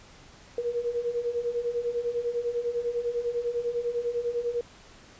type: beating tone pair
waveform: sine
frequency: 470 / 480 Hz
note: A#4 / B4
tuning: +14 / -49 cents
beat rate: 10 Hz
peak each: -32 / -28 dBFS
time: 0.58-4.61 s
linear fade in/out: 2 ms
effects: pink hiss -52 dBFS RMS until 5.19 s + resampled to 16000 Hz